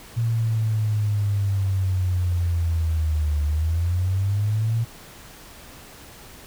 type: linear two-way sweep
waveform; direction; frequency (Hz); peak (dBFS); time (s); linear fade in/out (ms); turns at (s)
sine; down then up; 116.54 to 73.42 to 116.54; -19; 0.16-4.85; 20; 3.44
effects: pink hiss -44 dBFS RMS until 6.46 s